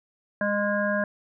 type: harmonic tone with a mistuned harmonic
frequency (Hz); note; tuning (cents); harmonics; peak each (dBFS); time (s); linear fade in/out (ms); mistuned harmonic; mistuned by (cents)
204.8; G#3; -24; 1 / 3 / 5 / 7 / 8; -28 / -26 / -34 / -35 / -28; 0.41-1.04; 2; 5; +26
effects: none